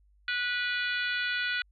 harmonic tone with a mistuned harmonic, 490 Hz, B4, 14 cents flat, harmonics 3 / 4 / 5 / 6 / 7 / 8 / 9, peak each -30 / -37 / -36 / -40 / -38 / -41 / -45 dBFS, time 0.28-1.62 s, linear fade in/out 2 ms, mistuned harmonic 8, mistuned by +37 cents, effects added 50 Hz sine -60 dBFS peak until 1.71 s

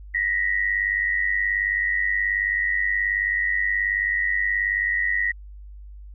sine tone pair together, 1869.3 / 1968 Hz, A#6 / B6, +4 / -7 cents, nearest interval minor second, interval 89 cents, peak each -23 dBFS, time 0.14-5.32 s, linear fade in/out 10 ms, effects added 50 Hz sine -38 dBFS peak until 6.14 s

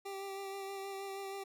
25% pulse tone with vibrato, 392 Hz, G4, in tune, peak -37 dBFS, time 0.05-1.44 s, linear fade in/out 10 ms, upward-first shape sine, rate 6.3 Hz, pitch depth 19 cents each way, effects none

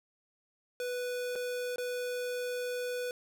square tone with dropouts, 493.9 Hz, B4, in tune, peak -34 dBFS, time 0.8-3.11 s, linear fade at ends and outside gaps 1 ms, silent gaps 1.355-1.359 / 1.76-1.782 s, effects none

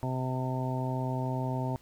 harmonic tone, 128.9 Hz, C3, 26 cents flat, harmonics 1 / 2 / 3 / 4 / 5 / 6 / 7, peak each -31 / -36 / -41 / -44 / -39 / -45 / -38 dBFS, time 0.03-1.76 s, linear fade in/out 0 ms, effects pink hiss -60 dBFS RMS until 1.81 s

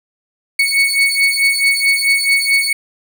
35% pulse beating tone pair, 2217 / 2221.6 Hz, C#7 / C#7, 0 / +3 cents, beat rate 4.6 Hz, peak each -13 dBFS, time 0.59-2.73 s, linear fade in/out 5 ms, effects none

